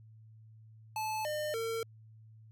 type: tone with pitch steps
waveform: square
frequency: 868 / 605 / 453.9 Hz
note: A5 / D#5 / A#4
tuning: -24 / -49 / -46 cents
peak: -34 dBFS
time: 0.96-1.83 s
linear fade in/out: 2 ms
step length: 290 ms
effects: added 110 Hz sine -53 dBFS peak until 2.51 s